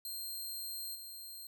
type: tone with level steps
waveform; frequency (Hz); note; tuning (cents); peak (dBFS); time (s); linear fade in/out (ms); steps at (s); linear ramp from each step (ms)
10% pulse; 4186; C8; 0; -33 / -39; 0.05-1.47; 2; 0.94; 20
effects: none